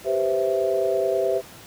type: chord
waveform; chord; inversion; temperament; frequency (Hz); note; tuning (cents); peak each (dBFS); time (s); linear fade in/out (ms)
sine; C major seventh; second; equal; 392 / 493.9 / 523.3 / 659.3; G4 / B4 / C5 / E5; 0 / 0 / 0 / 0; -24 / -29 / -25 / -24; 0.04-1.42; 50
effects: pink hiss -44 dBFS RMS until 1.66 s + high-pass 80 Hz 12 dB/octave